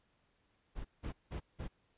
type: noise bursts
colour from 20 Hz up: brown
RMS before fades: -41 dBFS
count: 4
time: 0.75-1.682 s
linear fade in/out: 20 ms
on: 98 ms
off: 180 ms
effects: pink hiss -75 dBFS RMS until 1.97 s + resampled to 8000 Hz

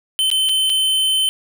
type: tone with dropouts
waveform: square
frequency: 3070 Hz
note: G7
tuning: 37 cents flat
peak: -15 dBFS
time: 0.19-1.29 s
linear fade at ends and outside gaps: 0 ms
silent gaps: 0.302-0.314 / 0.489-0.493 / 0.696-0.7 s
effects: none

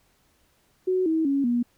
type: tone with pitch steps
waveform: sine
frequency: 370.6 / 320.8 / 277.6 / 240.3 Hz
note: F#4 / E4 / C#4 / B3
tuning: +3 / -47 / +3 / -47 cents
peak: -20 dBFS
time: 0.87-1.63 s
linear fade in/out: 10 ms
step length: 190 ms
effects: pink hiss -65 dBFS RMS until 1.77 s

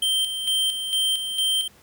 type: tone with tremolo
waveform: square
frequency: 3136 Hz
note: G7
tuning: in tune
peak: -20 dBFS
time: 0.02-1.68 s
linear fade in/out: 5 ms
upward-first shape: square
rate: 2.2 Hz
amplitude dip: 55%
effects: pink hiss -54 dBFS RMS until 1.82 s + high-pass 60 Hz 12 dB/octave

